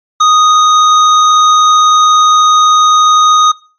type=tone; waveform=square; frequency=1244 Hz; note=D#6; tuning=1 cent flat; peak=-5 dBFS; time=0.2-3.52 s; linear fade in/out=10 ms; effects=noise-tail reverb RT60 0.4 s tail -22 dB re dry + MP3 32 kbps